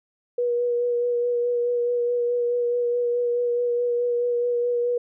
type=tone with vibrato; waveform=sine; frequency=482.3 Hz; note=B4; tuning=41 cents flat; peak=-20 dBFS; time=0.38-4.98 s; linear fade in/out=5 ms; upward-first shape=sine; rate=4.7 Hz; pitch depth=17 cents each way; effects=none